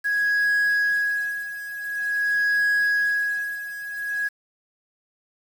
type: tone with tremolo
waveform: sine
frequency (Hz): 1661.2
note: G#6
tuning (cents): 0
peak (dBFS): -15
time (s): 0.04-4.29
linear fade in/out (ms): 20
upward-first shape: sine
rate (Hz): 0.47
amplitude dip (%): 85
effects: tanh soft clip ceiling -17 dBFS + 7-bit